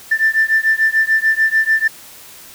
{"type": "beating tone pair", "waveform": "sine", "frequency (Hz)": [1771, 1777.8], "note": ["A6", "A6"], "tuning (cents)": [11, 17], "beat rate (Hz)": 6.8, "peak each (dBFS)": -14, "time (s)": [0.11, 1.88], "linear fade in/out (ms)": 10, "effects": ["tanh soft clip ceiling -5 dBFS", "white hiss -39 dBFS RMS until 2.54 s"]}